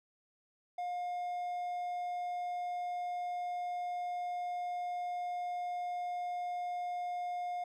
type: tone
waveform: triangle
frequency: 712 Hz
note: F5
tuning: 33 cents sharp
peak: -33 dBFS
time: 0.78-7.64 s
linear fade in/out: 5 ms
effects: none